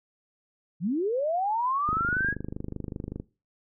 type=linear sweep; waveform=sine; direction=up; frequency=146.83 to 1684 Hz; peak=-24 dBFS; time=0.8-2.35 s; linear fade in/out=50 ms
type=click train; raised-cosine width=3 ms; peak=-21 dBFS; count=34; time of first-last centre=1.89-3.2 s; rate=25.2 Hz
effects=noise-tail reverb RT60 0.3 s tail -20 dB re dry